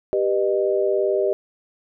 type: chord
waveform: sine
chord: G augmented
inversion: none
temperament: just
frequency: 392 / 490 / 612.5 Hz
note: G4 / B4 / D#5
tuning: 0 / -14 / -27 cents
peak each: -20 / -25 / -22 dBFS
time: 0.13-1.33 s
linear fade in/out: 0 ms
effects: none